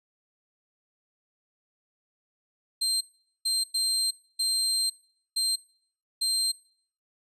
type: tone bursts at uneven times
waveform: 30% pulse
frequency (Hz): 4159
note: C8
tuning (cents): -11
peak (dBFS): -21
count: 6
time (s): 2.81-3.01 / 3.45-3.64 / 3.74-4.11 / 4.39-4.9 / 5.36-5.56 / 6.21-6.52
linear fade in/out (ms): 10
effects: noise-tail reverb RT60 0.6 s tail -23 dB re dry + resampled to 32000 Hz